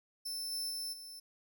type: tone with level steps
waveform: sawtooth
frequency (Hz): 5300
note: E8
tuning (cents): +9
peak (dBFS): -35 / -33 / -35 / -44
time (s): 0.25-1.2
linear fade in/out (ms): 10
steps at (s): 0.51 / 0.69 / 0.92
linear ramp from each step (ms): 20
effects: none